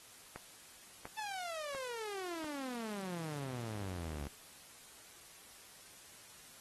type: click train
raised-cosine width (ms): 0.5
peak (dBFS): -30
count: 4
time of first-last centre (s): 0.36-2.443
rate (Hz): 1.44
type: exponential sweep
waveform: sawtooth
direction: down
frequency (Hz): 886 to 68.3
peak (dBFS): -37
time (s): 1.17-4.28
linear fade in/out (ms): 5
effects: white hiss -57 dBFS RMS until 6.6 s + AAC 32 kbps